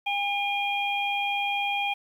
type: harmonic tone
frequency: 808 Hz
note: G#5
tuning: 48 cents flat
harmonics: 1 / 3 / 4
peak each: -28 / -28 / -33 dBFS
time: 0.06-1.94 s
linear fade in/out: 10 ms
effects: 9-bit